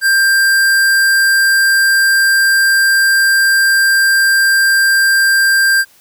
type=tone; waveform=square; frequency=1586 Hz; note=G6; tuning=20 cents sharp; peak=-9 dBFS; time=0.01-5.85 s; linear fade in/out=50 ms; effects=white hiss -48 dBFS RMS until 6 s